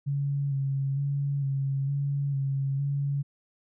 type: tone with vibrato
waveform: sine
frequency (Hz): 138.9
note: C#3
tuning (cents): +4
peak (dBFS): -25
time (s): 0.06-3.23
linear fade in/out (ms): 20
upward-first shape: square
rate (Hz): 1.1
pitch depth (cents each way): 25
effects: none